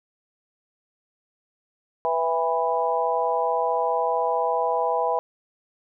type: harmonic tone with a mistuned harmonic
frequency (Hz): 164.81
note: E3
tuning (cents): 0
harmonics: 3 / 4 / 5 / 6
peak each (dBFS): -26 / -26 / -26 / -26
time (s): 2.05-5.19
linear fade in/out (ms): 0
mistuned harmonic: 5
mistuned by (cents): -23
effects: none